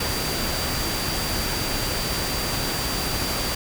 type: tone in noise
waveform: sine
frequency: 4699 Hz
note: D8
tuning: in tune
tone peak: -31 dBFS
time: 0-3.55 s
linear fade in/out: 5 ms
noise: pink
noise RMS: -26 dBFS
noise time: 0-3.55 s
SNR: -8 dB
effects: none